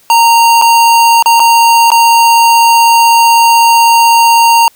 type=tone with dropouts; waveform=square; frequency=926 Hz; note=A#5; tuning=12 cents flat; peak=-4 dBFS; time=0.1-4.68 s; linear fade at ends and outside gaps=1 ms; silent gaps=0.615-0.621 / 1.225-1.259 / 1.396-1.401 / 1.904-1.917 s; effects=white hiss -46 dBFS RMS until 4.75 s